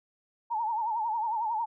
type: tone with vibrato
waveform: sine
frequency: 896 Hz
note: A5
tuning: 31 cents sharp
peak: -27 dBFS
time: 0.5-1.66 s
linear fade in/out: 20 ms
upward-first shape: sine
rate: 11 Hz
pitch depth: 100 cents each way
effects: none